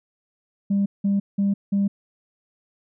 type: tone bursts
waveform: sine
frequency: 199.3 Hz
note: G3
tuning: 29 cents sharp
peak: -16 dBFS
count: 4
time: 0.7-1.88 s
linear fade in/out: 10 ms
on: 160 ms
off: 180 ms
effects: tanh soft clip ceiling -15 dBFS